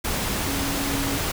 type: tone in noise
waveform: sine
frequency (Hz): 277.2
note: C#4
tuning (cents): 0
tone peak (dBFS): -28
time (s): 0.47-1.18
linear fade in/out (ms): 10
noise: pink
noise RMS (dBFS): -26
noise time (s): 0.04-1.32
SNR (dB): -5
effects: none